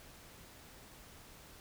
silence, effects pink hiss -56 dBFS RMS until 1.6 s

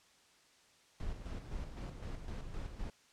brown noise with tremolo, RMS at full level -41 dBFS, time 1-2.9 s, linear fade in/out 2 ms, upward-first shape square, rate 3.9 Hz, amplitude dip 50%, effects white hiss -66 dBFS RMS until 3.12 s + low-pass 7000 Hz 12 dB/octave

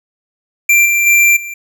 square tone with level steps, 2361 Hz, D7, 9 cents sharp, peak -7 / -11 / -7 / -24 dBFS, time 0.69-1.54 s, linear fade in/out 5 ms, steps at 0.85 / 1.06 / 1.36 s, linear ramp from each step 10 ms, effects none

